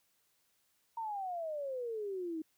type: exponential sweep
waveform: sine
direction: down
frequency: 932.3 to 310 Hz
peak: -36 dBFS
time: 0.97-2.42 s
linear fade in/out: 5 ms
effects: white hiss -75 dBFS RMS until 2.57 s